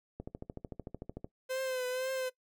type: click train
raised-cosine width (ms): 2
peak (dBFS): -27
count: 15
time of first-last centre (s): 0.2-1.245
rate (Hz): 13.4
type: tone with vibrato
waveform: 45% pulse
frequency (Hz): 514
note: C5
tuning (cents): -31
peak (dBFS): -33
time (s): 1.49-2.3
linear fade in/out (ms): 20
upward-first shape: triangle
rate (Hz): 2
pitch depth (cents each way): 52
effects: noise-tail reverb RT60 0.1 s tail -18 dB re dry